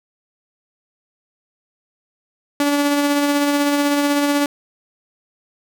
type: tone with tremolo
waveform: sawtooth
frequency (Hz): 287.7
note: D4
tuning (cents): -36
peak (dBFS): -10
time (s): 2.6-4.46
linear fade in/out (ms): 2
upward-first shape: sine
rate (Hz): 16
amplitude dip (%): 30
effects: none